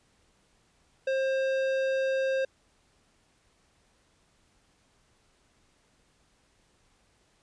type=tone with tanh clipping; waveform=triangle; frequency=532 Hz; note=C5; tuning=29 cents sharp; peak=-27 dBFS; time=1.07-2.45 s; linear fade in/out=5 ms; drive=18 dB; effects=pink hiss -67 dBFS RMS until 7.42 s + resampled to 22050 Hz